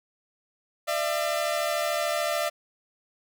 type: tone pair together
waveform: sawtooth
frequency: 600.5 / 674 Hz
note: D5 / E5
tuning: +38 / +38 cents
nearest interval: major second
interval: 200 cents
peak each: -24 dBFS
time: 0.87-2.5 s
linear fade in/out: 20 ms
effects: none